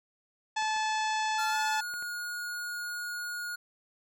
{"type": "harmonic tone", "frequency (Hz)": 867, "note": "A5", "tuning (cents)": -26, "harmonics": [1, 2, 3, 4, 5, 6, 7, 8, 9], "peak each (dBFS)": [-29, -35, -39, -41, -43, -45, -46, -47, -48], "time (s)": [0.56, 1.81], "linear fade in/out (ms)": 10}
{"type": "clicks", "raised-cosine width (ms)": 0.5, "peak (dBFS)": -34, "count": 4, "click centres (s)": [0.624, 0.763, 1.939, 2.025]}
{"type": "tone with pitch glide", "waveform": "square", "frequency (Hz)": [1385, 1439.7], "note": ["F6", "F#6"], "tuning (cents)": [-15, -48], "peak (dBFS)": -35, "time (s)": [1.38, 3.56], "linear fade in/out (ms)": 10, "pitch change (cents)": 67, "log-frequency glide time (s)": [1.5, 1.56]}
{"effects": []}